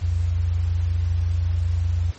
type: tone pair together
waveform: sine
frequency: 61.31 / 86.7 Hz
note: B1 / F2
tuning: -12 / -12 cents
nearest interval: tritone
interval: 600 cents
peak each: -27 / -19 dBFS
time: 0.01-2.12 s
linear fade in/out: 20 ms
effects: pink hiss -45 dBFS RMS until 2.18 s + MP3 32 kbps